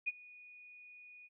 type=tone with ADSR envelope; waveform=sine; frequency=2464 Hz; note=D#7; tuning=17 cents flat; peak=-30 dBFS; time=0.06-1.29 s; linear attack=21 ms; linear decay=30 ms; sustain=-23 dB; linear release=36 ms; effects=none